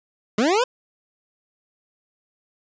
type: linear sweep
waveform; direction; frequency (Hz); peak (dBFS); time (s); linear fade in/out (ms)
25% pulse; up; 196 to 523.3; -13; 0.38-0.64; 5
effects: resampled to 16000 Hz + 9-bit